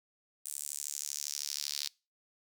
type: tone with high-pass filter sweep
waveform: sawtooth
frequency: 72.7 Hz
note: D2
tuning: 17 cents flat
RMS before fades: -39 dBFS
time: 0.45-1.88 s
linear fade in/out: 0 ms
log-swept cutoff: 8800 to 4400 Hz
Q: 2.8
effects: noise-tail reverb RT60 0.3 s tail -24 dB re dry